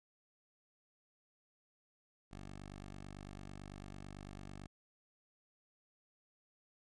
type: tone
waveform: 10% pulse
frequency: 49 Hz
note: G1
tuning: in tune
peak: -40 dBFS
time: 2.31-4.67 s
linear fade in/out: 10 ms
effects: resampled to 22050 Hz